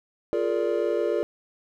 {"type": "chord", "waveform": "triangle", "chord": "Bb dominant seventh", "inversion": "second", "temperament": "just", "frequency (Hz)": [349.6, 419.5, 466.2, 582.7], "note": ["F4", "Ab4", "Bb4", "D5"], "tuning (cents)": [2, 17, 0, -14], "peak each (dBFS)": -26, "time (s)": [0.33, 1.23], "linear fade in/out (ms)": 0, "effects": []}